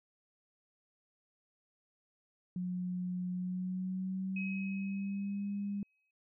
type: tone with pitch glide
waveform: sine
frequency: 180.7 to 201.7 Hz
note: F#3 to G3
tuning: -41 to +50 cents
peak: -34 dBFS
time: 2.56-5.83 s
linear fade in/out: 2 ms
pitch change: +191 cents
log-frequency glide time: 3.32-5.47 s
type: tone with exponential decay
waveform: sine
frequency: 2544 Hz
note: D#7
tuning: 38 cents sharp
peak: -38 dBFS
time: 4.36-6.11 s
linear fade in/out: 5 ms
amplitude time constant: 380 ms
effects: none